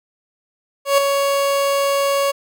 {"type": "tone with ADSR envelope", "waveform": "30% pulse", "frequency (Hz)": 558, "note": "C#5", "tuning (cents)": 11, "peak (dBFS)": -7, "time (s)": [0.85, 2.32], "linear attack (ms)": 130, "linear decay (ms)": 4, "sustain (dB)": -6, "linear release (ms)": 16, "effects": []}